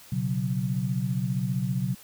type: chord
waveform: sine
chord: B suspended second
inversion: none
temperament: equal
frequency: 123.47 / 138.59 / 185 Hz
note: B2 / C#3 / F#3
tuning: 0 / 0 / 0 cents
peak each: -29 dBFS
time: 0.12-1.95 s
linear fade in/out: 5 ms
effects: white hiss -50 dBFS RMS until 2.03 s